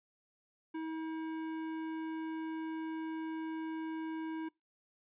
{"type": "tone with hard clipping", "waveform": "sine", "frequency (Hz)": 320, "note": "D#4", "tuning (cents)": 49, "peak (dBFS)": -39, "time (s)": [0.74, 4.49], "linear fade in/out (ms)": 10, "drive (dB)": 13, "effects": ["noise-tail reverb RT60 0.2 s tail -24 dB re dry", "resampled to 8000 Hz"]}